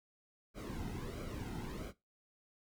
brown noise with flanger, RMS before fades -43 dBFS, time 0.54-1.93 s, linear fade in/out 50 ms, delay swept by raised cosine 1.1 to 1.78 ms, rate 1.5 Hz, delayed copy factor -0.7, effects noise-tail reverb RT60 0.2 s tail -17 dB re dry

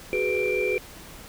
sine tone cluster, 374.6 / 420.3 / 496.7 / 2358 Hz, F#4 / G#4 / B4 / D7, +21 / +21 / +10 / +6 cents, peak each -27 dBFS, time 0.13-0.78 s, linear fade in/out 0 ms, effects tanh soft clip ceiling -14 dBFS + pink hiss -44 dBFS RMS until 1.28 s

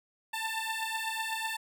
15% pulse beating tone pair, 886 / 894 Hz, A5 / A5, +12 / +27 cents, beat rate 8 Hz, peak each -29 dBFS, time 0.33-1.57 s, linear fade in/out 10 ms, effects none

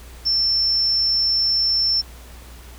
sine tone, 5370 Hz, E8, 31 cents sharp, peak -16 dBFS, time 0.25-2.02 s, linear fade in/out 20 ms, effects added 60 Hz sine -39 dBFS peak until 2.78 s + pink hiss -45 dBFS RMS until 2.78 s

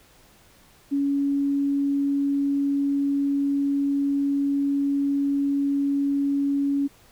sine tone, 280.6 Hz, C#4, 21 cents sharp, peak -20 dBFS, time 0.91-6.88 s, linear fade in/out 20 ms, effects pink hiss -55 dBFS RMS until 7.11 s

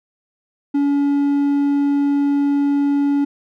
triangle tone, 283.8 Hz, C#4, 41 cents sharp, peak -12 dBFS, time 0.74-3.25 s, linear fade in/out 10 ms, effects none

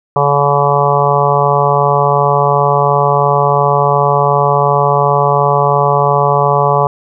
harmonic tone, 142.8 Hz, D3, 48 cents flat, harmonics 1 / 3 / 4 / 5 / 6 / 7 / 8, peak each -16 / -16 / -16 / -16 / -16 / -16 / -16 dBFS, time 0.16-6.87 s, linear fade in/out 2 ms, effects none

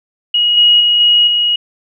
sine tone with level steps, 2895 Hz, F#7, 38 cents flat, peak -9 / -5 / -8 / -6 / -10 dBFS, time 0.34-1.56 s, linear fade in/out 5 ms, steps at 0.57 / 0.8 / 1 / 1.27 s, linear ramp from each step 5 ms, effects none

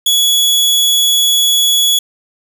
sawtooth tone, 3380 Hz, G#7, 30 cents sharp, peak -6 dBFS, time 0.06-1.99 s, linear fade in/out 5 ms, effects none

